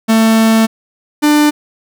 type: tone pair in turn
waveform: 45% pulse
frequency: 223 / 297.7 Hz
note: A3 / D4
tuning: +23 / +24 cents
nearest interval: perfect fourth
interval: 501 cents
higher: second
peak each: -7 dBFS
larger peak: neither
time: 0.08-0.67 / 1.22-1.51 s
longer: first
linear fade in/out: 20 ms
effects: none